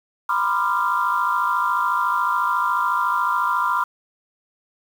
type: tone cluster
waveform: sine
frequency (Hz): 975 / 1029 / 1194 / 1384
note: B5 / C6 / D6 / F6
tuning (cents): -23 / -29 / +28 / -16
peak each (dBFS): -23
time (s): 0.29-3.84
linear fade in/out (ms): 5
effects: tanh soft clip ceiling -9 dBFS + 7-bit